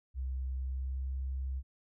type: tone with pitch glide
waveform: sine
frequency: 65 to 66.02 Hz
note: C2 to C2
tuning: -11 to +16 cents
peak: -33 dBFS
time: 0.14-1.63 s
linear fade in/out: 50 ms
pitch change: +27 cents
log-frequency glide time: 0.55-1.08 s
effects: none